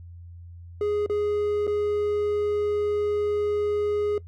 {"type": "tone with dropouts", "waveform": "triangle", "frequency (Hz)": 415.3, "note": "G#4", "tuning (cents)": 0, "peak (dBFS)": -20, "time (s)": [0.81, 4.18], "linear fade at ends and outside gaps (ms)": 2, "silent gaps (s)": [[1.062, 1.097], [1.669, 1.676]], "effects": ["noise-tail reverb RT60 0.1 s tail -20 dB re dry", "added 86 Hz sine -40 dBFS peak until 4.27 s"]}